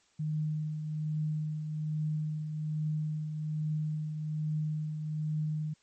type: tone with tremolo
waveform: sine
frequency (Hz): 153.7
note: D#3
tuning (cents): -21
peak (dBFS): -28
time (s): 0.19-5.74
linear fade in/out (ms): 10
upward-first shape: triangle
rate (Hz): 1.2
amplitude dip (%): 50
effects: white hiss -68 dBFS RMS until 5.82 s + MP3 32 kbps